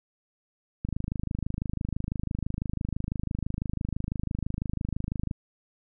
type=click train; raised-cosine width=5 ms; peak=-17 dBFS; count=117; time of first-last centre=0.85-5.312 s; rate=26 Hz; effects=none